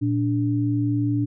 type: tone pair together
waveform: sine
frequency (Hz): 116.1 / 291.1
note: A#2 / D4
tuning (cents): -7 / -15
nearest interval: octave + major third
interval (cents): 1592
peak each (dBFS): -22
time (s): 0.01-1.26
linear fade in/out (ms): 20
effects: none